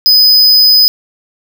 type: tone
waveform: square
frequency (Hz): 5010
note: D#8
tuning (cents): +11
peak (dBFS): -4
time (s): 0.06-0.88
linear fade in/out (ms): 0
effects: none